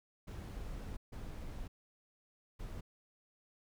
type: noise bursts at uneven times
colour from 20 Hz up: brown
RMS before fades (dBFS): -44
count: 3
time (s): 0.27-0.97 / 1.12-1.68 / 2.59-2.81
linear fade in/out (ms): 10
effects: none